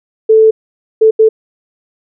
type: tone bursts at uneven times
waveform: sine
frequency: 440 Hz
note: A4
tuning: in tune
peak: -3 dBFS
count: 3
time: 0.29-0.51 / 1.01-1.11 / 1.19-1.29 s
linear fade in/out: 10 ms
effects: none